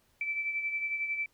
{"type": "beating tone pair", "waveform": "sine", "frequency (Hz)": [2322, 2333], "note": ["D7", "D7"], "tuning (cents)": [-20, -12], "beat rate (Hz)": 11, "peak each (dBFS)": [-31, -40], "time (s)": [0.21, 1.26], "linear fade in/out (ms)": 2, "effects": ["pink hiss -69 dBFS RMS until 1.33 s"]}